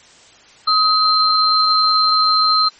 sine tone pair together, 1266 / 4139 Hz, D#6 / C8, +30 / -20 cents, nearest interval octave + major sixth, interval 2050 cents, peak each -14 dBFS, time 0.67-2.69 s, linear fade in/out 10 ms, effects white hiss -46 dBFS RMS until 2.79 s + MP3 32 kbps

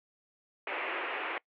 white band-pass noise, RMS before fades -36 dBFS, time 0.67-1.38 s, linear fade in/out 2 ms, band 310 to 2700 Hz, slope 48 dB/octave, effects noise-tail reverb RT60 0.1 s tail -23 dB re dry

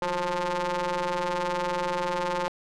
sawtooth ring-modulated tone, 174.61 Hz, F3, in tune, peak -19 dBFS, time 0.02-2.48 s, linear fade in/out 0 ms, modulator 709 Hz, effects low-pass 6000 Hz 12 dB/octave

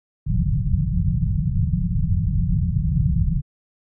white low-pass noise, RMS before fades -20 dBFS, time 0.26-3.42 s, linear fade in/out 20 ms, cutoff 180 Hz, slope 96 dB/octave, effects none

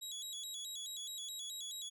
25% pulse tone with vibrato, 3600 Hz, A7, 39 cents sharp, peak -38 dBFS, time 0.01-1.9 s, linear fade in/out 20 ms, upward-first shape square, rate 4.7 Hz, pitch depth 110 cents each way, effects none

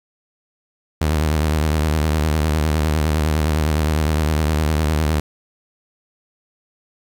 sawtooth tone with vibrato, 77 Hz, D#2, 17 cents flat, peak -12 dBFS, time 1.01-5.2 s, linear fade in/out 5 ms, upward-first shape sine, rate 9.8 Hz, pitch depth 80 cents each way, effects 8-bit

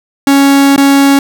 45% pulse tone with dropouts, 277.5 Hz, C#4, 2 cents sharp, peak -4 dBFS, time 0.27-1.19 s, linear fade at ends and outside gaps 2 ms, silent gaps 0.762-0.778 s, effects none

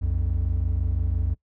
triangle tone pair together, 61.67 / 87.6 Hz, B1 / F2, -2 / +6 cents, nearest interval tritone, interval 608 cents, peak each -22 dBFS, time 0.01-1.35 s, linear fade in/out 20 ms, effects noise-tail reverb RT60 0.1 s tail -21 dB re dry + tanh soft clip ceiling -13 dBFS

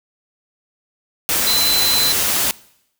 sine tone in noise, 4044 Hz, B7, 40 cents sharp, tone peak -16 dBFS, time 1.47-2.12 s, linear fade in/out 0 ms, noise white, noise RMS -18 dBFS, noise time 1.29-2.51 s, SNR -1 dB, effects noise-tail reverb RT60 0.8 s tail -22 dB re dry

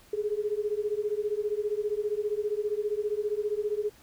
sine beating tone pair, 411.6 / 426.6 Hz, G#4 / G#4, -16 / +46 cents, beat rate 15 Hz, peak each -30 dBFS, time 0.13-3.9 s, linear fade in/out 5 ms, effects pink hiss -57 dBFS RMS until 4.02 s

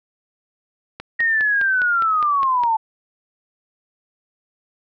click train, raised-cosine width 0.3 ms, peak -15 dBFS, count 9, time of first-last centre 1-2.636 s, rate 4.89 Hz
sine linear sweep, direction down, 1877 to 870 Hz, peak -15 dBFS, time 1.19-2.77 s, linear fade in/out 10 ms
effects none

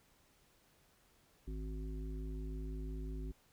harmonic tone, 52.8 Hz, G#1, 29 cents sharp, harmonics 1 / 3 / 5 / 7, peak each -40 / -50 / -50 / -53 dBFS, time 1.47-3.32 s, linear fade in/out 10 ms, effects pink hiss -70 dBFS RMS until 3.52 s

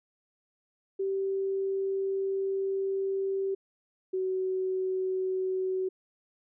sine tone pair in turn, 388.2 / 375 Hz, G4 / F#4, -17 / +23 cents, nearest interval minor second, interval 60 cents, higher first, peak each -27 dBFS, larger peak neither, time 0.99-3.55 / 4.13-5.89 s, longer first, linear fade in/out 10 ms, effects none

